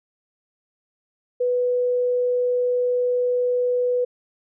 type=tone; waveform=sine; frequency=493.9 Hz; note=B4; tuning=in tune; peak=-18 dBFS; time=1.4-4.05 s; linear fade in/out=10 ms; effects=none